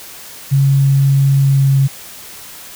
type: tone with pitch glide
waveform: sine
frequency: 137.5 to 136.31 Hz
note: C#3 to C#3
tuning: -14 to -29 cents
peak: -8 dBFS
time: 0.51-1.88 s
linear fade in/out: 20 ms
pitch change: -15 cents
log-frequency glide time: 1.4-1.74 s
effects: white hiss -34 dBFS RMS until 2.75 s